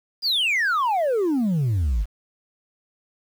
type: exponential sweep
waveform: sine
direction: down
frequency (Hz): 5010 to 45.52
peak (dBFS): -16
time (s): 0.22-2.06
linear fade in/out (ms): 50
effects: tanh soft clip ceiling -18 dBFS + 8-bit